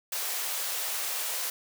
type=high-pass noise; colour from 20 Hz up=white; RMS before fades=-32 dBFS; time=0.12-1.5 s; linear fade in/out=5 ms; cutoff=480 Hz; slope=24 dB/octave; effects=none